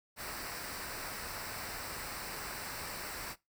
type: noise with comb filter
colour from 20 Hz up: pink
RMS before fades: -42 dBFS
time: 0.16-3.36 s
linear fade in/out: 50 ms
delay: 0.3 ms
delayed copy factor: -0.6
effects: noise-tail reverb RT60 0.2 s tail -20 dB re dry